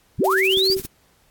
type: linear sweep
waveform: sine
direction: up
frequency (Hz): 33.86 to 4978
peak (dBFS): -17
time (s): 0.18-0.75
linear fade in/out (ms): 20
type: tone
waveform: sine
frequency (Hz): 382.2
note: G4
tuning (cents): -44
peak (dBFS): -19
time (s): 0.19-0.81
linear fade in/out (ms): 50
type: noise with tremolo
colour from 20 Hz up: blue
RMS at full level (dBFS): -30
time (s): 0.24-0.86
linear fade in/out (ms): 2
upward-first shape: triangle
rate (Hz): 15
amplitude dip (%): 90
type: clicks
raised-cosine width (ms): 3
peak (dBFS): -24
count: 5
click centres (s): 0.572 / 0.701 / 0.767 / 0.798 / 0.85
effects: pink hiss -59 dBFS RMS until 1.3 s + AAC 64 kbps